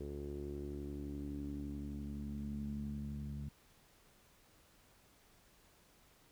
sawtooth tone with low-pass filter sweep, 71.7 Hz, D2, 41 cents flat, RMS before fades -43 dBFS, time 0-3.49 s, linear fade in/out 5 ms, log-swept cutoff 400 to 180 Hz, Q 5.9, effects pink hiss -67 dBFS RMS until 6.31 s

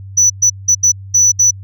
sine tone bursts at uneven times, 5950 Hz, F#8, 9 cents sharp, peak -5 dBFS, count 6, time 0.17-0.3 / 0.42-0.5 / 0.68-0.75 / 0.83-0.92 / 1.14-1.32 / 1.39-1.51 s, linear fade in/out 10 ms, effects tanh soft clip ceiling -3 dBFS + added 97 Hz sine -28 dBFS peak until 1.63 s

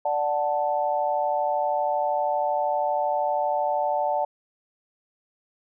sine chord, D major, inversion none, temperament equal, 587.3 / 740 / 880 Hz, D5 / F#5 / A5, 0 / 0 / 0 cents, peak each -26 dBFS, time 0.05-4.25 s, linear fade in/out 5 ms, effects none

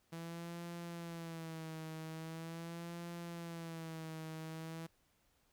sawtooth tone with vibrato, 165.1 Hz, E3, 3 cents sharp, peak -40 dBFS, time 0.12-4.87 s, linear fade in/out 10 ms, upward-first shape sine, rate 0.42 Hz, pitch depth 64 cents each way, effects pink hiss -75 dBFS RMS until 5.52 s

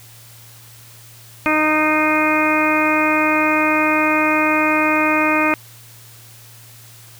harmonic tone with a mistuned harmonic, 308.5 Hz, D#4, 15 cents flat, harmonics 1 / 2 / 3 / 4 / 5 / 6 / 7 / 8, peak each -19 / -22 / -23 / -21 / -25 / -29 / -23 / -20 dBFS, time 1.46-5.54 s, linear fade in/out 0 ms, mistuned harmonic 7, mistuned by -27 cents, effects added 115 Hz sine -44 dBFS peak until 7.19 s + white hiss -44 dBFS RMS until 7.19 s

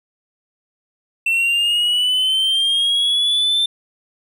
triangle linear sweep, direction up, 2684 to 3572 Hz, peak -13 dBFS, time 1.26-3.66 s, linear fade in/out 5 ms, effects none

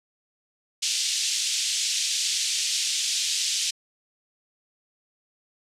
white band-pass noise, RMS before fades -26 dBFS, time 0.82-3.71 s, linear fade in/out 10 ms, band 2800 to 7400 Hz, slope 24 dB/octave, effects low-pass 12000 Hz 12 dB/octave

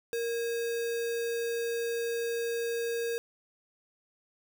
sine tone with sample-and-hold, 466.2 Hz, A#4, in tune, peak -29 dBFS, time 0.13-3.18 s, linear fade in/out 0 ms, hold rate 2100 Hz, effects none

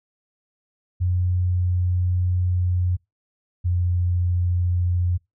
sine tone pair in turn, 89.9 / 88.61 Hz, F#2 / F2, -49 / +26 cents, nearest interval unison, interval 25 cents, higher first, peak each -18 dBFS, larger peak neither, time 1-2.97 / 3.64-5.18 s, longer first, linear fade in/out 20 ms, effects noise-tail reverb RT60 0.2 s tail -25 dB re dry

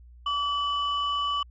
sine tone pair together, 1149 / 2982 Hz, D6 / F#7, -38 / +13 cents, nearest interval octave + perfect fourth, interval 1651 cents, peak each -25 / -29 dBFS, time 0.26-1.43 s, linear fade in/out 5 ms, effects tanh soft clip ceiling -19 dBFS + added 60 Hz sine -47 dBFS peak until 1.5 s

